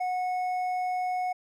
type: tone with hard clipping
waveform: triangle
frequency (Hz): 732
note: F#5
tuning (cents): -19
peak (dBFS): -28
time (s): 0-1.33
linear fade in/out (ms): 10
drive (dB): 8
effects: none